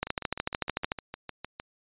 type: two click trains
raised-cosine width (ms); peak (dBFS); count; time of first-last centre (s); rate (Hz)
0.3; -11 / -20; 13 / 11; 0.03-0.919 / 0.07-1.599; 13.5 / 6.54
effects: resampled to 8000 Hz